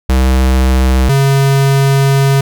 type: tone pair in turn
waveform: square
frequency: 64.8 / 137.23 Hz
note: C2 / C#3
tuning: -16 / -17 cents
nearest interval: octave + minor second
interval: 1299 cents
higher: second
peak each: -8 dBFS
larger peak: neither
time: 0.09-1.09 / 1.09-2.41 s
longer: second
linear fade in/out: 5 ms
effects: none